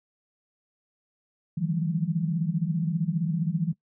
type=tone cluster; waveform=sine; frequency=149.4 / 162.5 / 177.6 / 201.3 Hz; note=D3 / E3 / F3 / G3; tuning=+30 / -24 / +29 / +46 cents; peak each=-34 / -26 / -29 / -35 dBFS; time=1.57-3.73 s; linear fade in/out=10 ms; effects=noise-tail reverb RT60 0.1 s tail -20 dB re dry